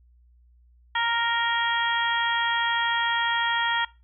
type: harmonic tone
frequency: 466.2 Hz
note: A#4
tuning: in tune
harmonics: 2 / 3 / 4 / 5 / 6 / 7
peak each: -26 / -30 / -27 / -38 / -39 / -30 dBFS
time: 0.95-3.85 s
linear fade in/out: 5 ms
effects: noise-tail reverb RT60 0.3 s tail -22 dB re dry + added 60 Hz sine -54 dBFS peak until 4.03 s